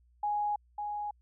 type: tone pair in turn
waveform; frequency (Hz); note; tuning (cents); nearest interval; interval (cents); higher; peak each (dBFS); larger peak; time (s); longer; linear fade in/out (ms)
sine; 830.6 / 830.6; G#5 / G#5; 0 / 0; unison; 0; neither; -28 / -33; first; 0.23-0.56 / 0.78-1.11; neither; 5
effects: added 60 Hz sine -62 dBFS peak until 1.21 s